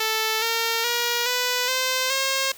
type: tone with pitch steps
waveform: 5% pulse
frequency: 440 / 457.9 / 476.5 / 495.9 / 516 / 537 Hz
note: A4 / A#4 / A#4 / B4 / C5 / C5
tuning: 0 / -31 / +38 / +7 / -24 / +45 cents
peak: -10 dBFS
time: 0-2.52 s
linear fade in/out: 5 ms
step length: 420 ms
effects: white hiss -45 dBFS RMS until 2.57 s